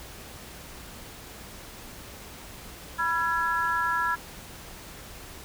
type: tone cluster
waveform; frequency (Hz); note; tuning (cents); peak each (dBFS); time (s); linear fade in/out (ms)
sine; 984 / 1357 / 1672; B5 / E6 / G#6; -7 / +50 / +11; -28; 2.98-4.16; 20
effects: added 60 Hz sine -53 dBFS peak until 5.44 s + pink hiss -44 dBFS RMS until 5.44 s